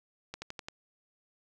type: slowing click train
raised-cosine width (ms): 0.2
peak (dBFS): -22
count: 5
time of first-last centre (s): 0.34-0.685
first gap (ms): 80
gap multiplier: 1.05
effects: none